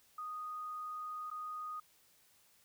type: tone with dropouts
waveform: sine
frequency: 1240 Hz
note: D#6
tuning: 6 cents flat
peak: -40 dBFS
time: 0.18-1.8 s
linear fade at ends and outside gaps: 5 ms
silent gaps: 1.302-1.312 s
effects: white hiss -68 dBFS RMS until 2.64 s